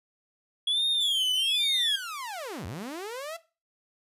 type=tone with vibrato; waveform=triangle; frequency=3322 Hz; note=G#7; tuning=in tune; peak=-22 dBFS; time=0.67-1.96 s; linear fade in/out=5 ms; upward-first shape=sine; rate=1.2 Hz; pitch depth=180 cents each way
type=linear two-way sweep; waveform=sawtooth; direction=down then up; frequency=3723 to 75.4 to 682 Hz; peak=-31 dBFS; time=1-3.37 s; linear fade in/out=10 ms; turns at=2.66 s
effects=noise-tail reverb RT60 0.3 s tail -17 dB re dry + resampled to 32000 Hz